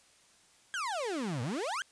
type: exponential two-way sweep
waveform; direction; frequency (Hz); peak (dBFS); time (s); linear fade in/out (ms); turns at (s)
35% pulse; down then up; 1661.2 to 111.7 to 1661.2; -31; 0.74-1.82; 0; 1.42
effects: white hiss -63 dBFS RMS until 1.91 s + resampled to 22050 Hz